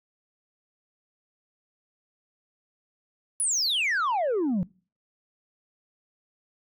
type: exponential sweep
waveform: sine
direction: down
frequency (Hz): 10570 to 168.7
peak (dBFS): -20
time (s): 3.4-4.63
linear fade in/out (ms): 0
effects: noise-tail reverb RT60 0.4 s tail -26 dB re dry + tanh soft clip ceiling -22 dBFS